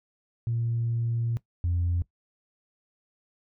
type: tone pair in turn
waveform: sine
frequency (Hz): 116.54 / 86.85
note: A#2 / F2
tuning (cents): 0 / -9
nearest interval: perfect fourth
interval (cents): 509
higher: first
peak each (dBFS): -24 / -22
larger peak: second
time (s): 0.47-1.37 / 1.64-2.02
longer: first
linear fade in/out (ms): 0
effects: noise-tail reverb RT60 0.1 s tail -19 dB re dry + tanh soft clip ceiling -20 dBFS